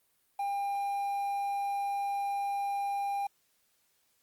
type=tone with quantisation; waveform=triangle; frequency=801 Hz; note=G5; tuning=37 cents sharp; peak=-28 dBFS; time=0.39-3.27 s; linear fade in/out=5 ms; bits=9; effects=white hiss -72 dBFS RMS until 4.22 s + Opus 32 kbps